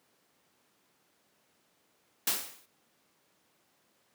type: noise with exponential decay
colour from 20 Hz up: white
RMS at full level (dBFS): -25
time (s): 2.27-2.66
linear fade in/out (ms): 5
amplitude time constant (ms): 83
effects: pink hiss -70 dBFS RMS until 4.14 s + high-pass 200 Hz 12 dB/octave